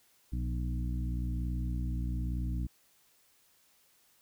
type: harmonic tone with a mistuned harmonic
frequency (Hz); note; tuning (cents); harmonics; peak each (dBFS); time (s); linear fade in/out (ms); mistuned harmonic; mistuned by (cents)
61; B1; -21; 1 / 2 / 3 / 4 / 5; -32 / -38 / -42 / -44 / -46; 0.32-2.67; 10; 3; -33
effects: white hiss -67 dBFS RMS until 4.21 s